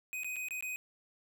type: tone with dropouts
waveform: square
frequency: 2504 Hz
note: D#7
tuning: 10 cents sharp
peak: -37 dBFS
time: 0.13-0.76 s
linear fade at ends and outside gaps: 0 ms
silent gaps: 0.234-0.245 / 0.359-0.365 / 0.485-0.508 / 0.608-0.625 s
effects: none